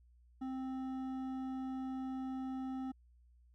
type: tone with hard clipping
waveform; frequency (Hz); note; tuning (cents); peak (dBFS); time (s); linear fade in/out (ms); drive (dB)
sine; 261.9; C4; +2; -40; 0.41-2.92; 10; 9
effects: added 60 Hz sine -62 dBFS peak until 3.54 s